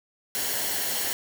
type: noise with comb filter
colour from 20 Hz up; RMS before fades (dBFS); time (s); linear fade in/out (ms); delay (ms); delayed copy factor
white; -28; 0.35-1.13; 0; 0.81; -0.5
effects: none